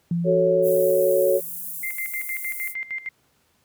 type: tone with exponential decay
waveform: sine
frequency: 170.6 Hz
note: F3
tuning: 40 cents flat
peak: -19 dBFS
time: 0.11-1.86 s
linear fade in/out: 2 ms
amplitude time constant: 380 ms
type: chord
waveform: sine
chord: F# minor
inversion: none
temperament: equal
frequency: 370 / 440 / 554.4 Hz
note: F#4 / A4 / C#5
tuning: 0 / 0 / 0 cents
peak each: -22 / -23 / -18 dBFS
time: 0.24-1.41 s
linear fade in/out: 50 ms
type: high-pass noise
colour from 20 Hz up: pink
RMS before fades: -33 dBFS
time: 0.62-2.75 s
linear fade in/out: 50 ms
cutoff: 11000 Hz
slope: 24 dB/octave
type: tone with tremolo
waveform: sine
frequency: 2093 Hz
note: C7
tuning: in tune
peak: -26 dBFS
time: 1.83-3.09 s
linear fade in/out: 5 ms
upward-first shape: square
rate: 6.5 Hz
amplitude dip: 80%
effects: pink hiss -64 dBFS RMS until 3.64 s + high-pass 80 Hz 12 dB/octave